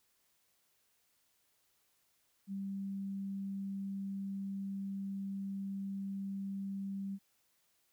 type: tone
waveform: sine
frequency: 196 Hz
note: G3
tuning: in tune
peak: -37 dBFS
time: 2.47-7.19 s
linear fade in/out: 50 ms
effects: white hiss -75 dBFS RMS until 7.92 s